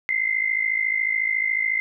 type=tone pair together; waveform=sine; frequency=2050 / 2104 Hz; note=C7 / C7; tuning=-36 / +9 cents; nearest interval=unison; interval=45 cents; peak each=-23 dBFS; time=0.09-1.8 s; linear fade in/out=0 ms; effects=none